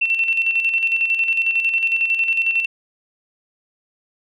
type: tone with tremolo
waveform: sine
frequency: 2697 Hz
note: E7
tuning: 39 cents sharp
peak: -14 dBFS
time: 0.01-2.66 s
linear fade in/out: 10 ms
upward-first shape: square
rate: 11 Hz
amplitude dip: 50%
effects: none